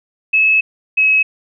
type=tone pair in turn; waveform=sine; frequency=2590 / 2565 Hz; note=E7 / E7; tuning=-31 / -48 cents; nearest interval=unison; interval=17 cents; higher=first; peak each=-9 dBFS; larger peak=neither; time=0.33-0.61 / 0.97-1.23 s; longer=first; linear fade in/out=10 ms; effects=none